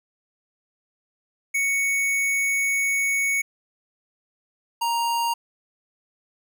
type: tone pair in turn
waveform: square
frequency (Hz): 2223 / 934.7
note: C#7 / A#5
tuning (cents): +4 / +4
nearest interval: octave + minor third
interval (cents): 1500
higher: first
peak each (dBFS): -21 / -22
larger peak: first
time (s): 1.54-3.42 / 4.81-5.34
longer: first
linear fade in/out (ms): 10
effects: none